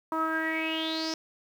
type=tone with low-pass filter sweep; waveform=sawtooth; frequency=320 Hz; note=D#4; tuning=49 cents sharp; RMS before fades=-30 dBFS; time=0.12-1.14 s; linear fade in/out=2 ms; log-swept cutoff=1100 to 5500 Hz; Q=9.4; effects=9-bit